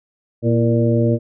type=harmonic tone with a mistuned harmonic; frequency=117.2 Hz; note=A#2; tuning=10 cents sharp; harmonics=1 / 2 / 3 / 4 / 5; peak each=-16 / -19 / -21 / -22 / -23 dBFS; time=0.42-1.19 s; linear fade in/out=50 ms; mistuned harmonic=3; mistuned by=-57 cents; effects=none